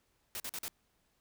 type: noise bursts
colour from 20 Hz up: white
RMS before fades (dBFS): -40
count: 4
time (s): 0.35-0.681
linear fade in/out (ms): 0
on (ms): 49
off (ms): 45
effects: pink hiss -75 dBFS RMS until 1.2 s